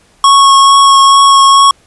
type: tone with vibrato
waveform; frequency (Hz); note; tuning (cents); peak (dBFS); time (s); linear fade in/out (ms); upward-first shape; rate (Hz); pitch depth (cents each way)
square; 1100; C#6; -14; -3; 0.24-1.71; 2; triangle; 2.3; 13
effects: pink hiss -48 dBFS RMS until 1.86 s + resampled to 24000 Hz